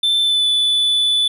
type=tone with pitch glide; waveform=triangle; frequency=3542 to 3479 Hz; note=A7 to A7; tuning=+11 to -20 cents; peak=-12 dBFS; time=0.03-1.28 s; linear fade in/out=5 ms; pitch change=-31 cents; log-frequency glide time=0.21-0.47 s; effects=none